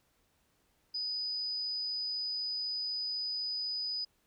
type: tone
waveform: sine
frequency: 4978 Hz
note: D#8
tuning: in tune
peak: -33 dBFS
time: 0.94-4.05 s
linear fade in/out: 10 ms
effects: pink hiss -73 dBFS RMS until 4.26 s